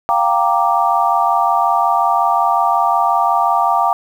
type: chord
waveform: sine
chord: G minor seventh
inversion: third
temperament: equal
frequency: 698.5 / 784 / 932.3 / 1174.7 Hz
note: F5 / G5 / Bb5 / D6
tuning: 0 / 0 / 0 / 0 cents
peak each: -17 dBFS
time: 0.09-3.93 s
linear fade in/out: 0 ms
effects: 7-bit